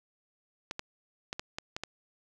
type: clicks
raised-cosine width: 0.2 ms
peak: -18 dBFS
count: 7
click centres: 0.711 / 0.794 / 1.329 / 1.395 / 1.585 / 1.765 / 1.836 s
effects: none